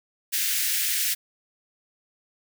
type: high-pass noise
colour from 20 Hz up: white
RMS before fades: -25 dBFS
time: 0.32-1.15 s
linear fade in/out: 20 ms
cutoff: 1600 Hz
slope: 48 dB/octave
effects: none